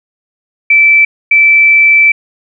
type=tone bursts at uneven times; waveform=sine; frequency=2323 Hz; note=D7; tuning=20 cents flat; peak=-3 dBFS; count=2; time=0.7-1.05 / 1.31-2.12 s; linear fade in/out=5 ms; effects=none